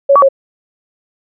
sine tone with pitch steps, 557 / 1136 / 544 Hz, C#5 / C#6 / C#5, +8 / +42 / -33 cents, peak -4 dBFS, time 0.09-0.288 s, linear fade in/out 10 ms, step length 66 ms, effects none

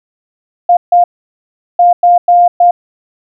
sine tone bursts at uneven times, 703 Hz, F5, 11 cents sharp, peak -3 dBFS, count 6, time 0.69-0.77 / 0.92-1.04 / 1.79-1.93 / 2.03-2.18 / 2.28-2.48 / 2.6-2.71 s, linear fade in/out 5 ms, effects none

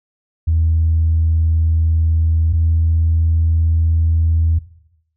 sine tone pair in turn, 80.9 / 81.56 Hz, E2 / E2, -32 / -18 cents, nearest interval unison, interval 14 cents, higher second, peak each -11 dBFS, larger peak neither, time 0.47-2.53 / 2.53-4.59 s, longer neither, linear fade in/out 10 ms, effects noise-tail reverb RT60 0.8 s tail -17 dB re dry + tanh soft clip ceiling -7 dBFS

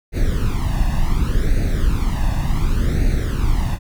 brown noise with flanger, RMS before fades -17 dBFS, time 0.12-3.79 s, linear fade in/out 50 ms, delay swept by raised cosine 0.47 to 1.13 ms, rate 0.68 Hz, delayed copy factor +0.8, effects none

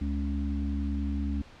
harmonic tone, 70.6 Hz, C#2, 32 cents sharp, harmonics 1 / 3 / 4, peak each -29 / -34 / -35 dBFS, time 0.01-1.42 s, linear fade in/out 5 ms, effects pink hiss -52 dBFS RMS until 1.6 s + low-pass 4000 Hz 12 dB/octave

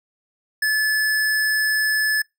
square tone, 1728 Hz, A6, 32 cents flat, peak -18 dBFS, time 0.62-2.22 s, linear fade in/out 5 ms, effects noise-tail reverb RT60 0.2 s tail -26 dB re dry

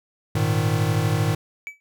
square chord, Ab suspended second, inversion none, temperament equal with one note detuned, 103.83 / 116.54 / 155.11 Hz, Ab2 / Bb2 / Eb3, 0 / 0 / -5 cents, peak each -24 / -25 / -24 dBFS, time 0.35-1.35 s, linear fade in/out 5 ms
triangle tone with exponential decay, 2295 Hz, D7, 40 cents flat, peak -25 dBFS, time 1.67-1.8 s, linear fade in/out 0 ms, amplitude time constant 27 ms
effects none

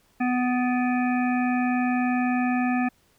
harmonic tone with a mistuned harmonic, 248.7 Hz, B3, 12 cents sharp, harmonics 1 / 3 / 5 / 7 / 9 / 10, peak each -22 / -28 / -36 / -33 / -40 / -36 dBFS, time 0.2-2.89 s, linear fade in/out 10 ms, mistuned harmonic 9, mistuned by +58 cents, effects pink hiss -63 dBFS RMS until 3.18 s

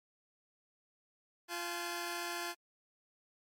10% pulse tone cluster, 347.2 / 851 / 1537 Hz, F4 / G#5 / G6, -10 / +42 / -35 cents, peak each -31 / -35 / -38 dBFS, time 1.48-2.55 s, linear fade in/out 50 ms, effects MP3 64 kbps

